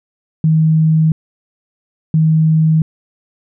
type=tone pair in turn; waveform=sine; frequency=158.4 / 158.4 Hz; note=D#3 / D#3; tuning=+31 / +31 cents; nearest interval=unison; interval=0 cents; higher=neither; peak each=-8 dBFS; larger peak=neither; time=0.44-1.12 / 2.14-2.82 s; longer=neither; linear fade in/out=2 ms; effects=none